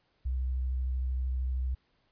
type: tone with vibrato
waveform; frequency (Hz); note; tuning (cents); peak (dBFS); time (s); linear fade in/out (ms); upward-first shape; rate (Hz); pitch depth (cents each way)
sine; 63.9; C2; -40; -28; 0.25-1.75; 10; sine; 13; 21
effects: pink hiss -72 dBFS RMS until 2.11 s + resampled to 11025 Hz

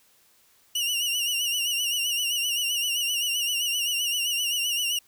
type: tone with vibrato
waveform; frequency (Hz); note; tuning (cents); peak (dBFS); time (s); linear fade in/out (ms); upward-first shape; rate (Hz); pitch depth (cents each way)
sawtooth; 2868; F7; +45; -21; 0.75-4.99; 5; sine; 7.7; 72
effects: white hiss -61 dBFS RMS until 5.07 s

